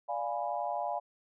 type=chord; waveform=sine; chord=D diminished seventh; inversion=none; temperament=equal; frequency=587.3 / 698.5 / 830.6 / 987.8 Hz; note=D5 / F5 / Ab5 / Cb6; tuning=0 / 0 / 0 / 0 cents; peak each=-38 / -35 / -36 / -40 dBFS; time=0.08-1 s; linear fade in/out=20 ms; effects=none